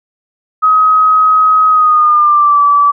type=tone with pitch glide; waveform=sine; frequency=1266 to 1154.2 Hz; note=D#6 to D6; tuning=+30 to -30 cents; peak=-5 dBFS; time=0.62-2.92 s; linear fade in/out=20 ms; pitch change=-160 cents; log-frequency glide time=1.68-2.62 s; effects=none